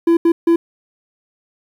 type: tone bursts at uneven times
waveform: triangle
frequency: 336.1 Hz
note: E4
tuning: 34 cents sharp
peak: -7 dBFS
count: 3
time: 0.07-0.17 / 0.25-0.32 / 0.47-0.56 s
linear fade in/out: 5 ms
effects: 8-bit